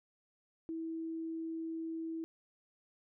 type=tone; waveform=sine; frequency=325.7 Hz; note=E4; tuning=21 cents flat; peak=-37 dBFS; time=0.69-2.24 s; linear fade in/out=0 ms; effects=none